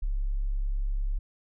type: tone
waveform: sine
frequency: 34.41 Hz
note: C#1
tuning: 12 cents flat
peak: -25 dBFS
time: 0.02-1.19 s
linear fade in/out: 10 ms
effects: none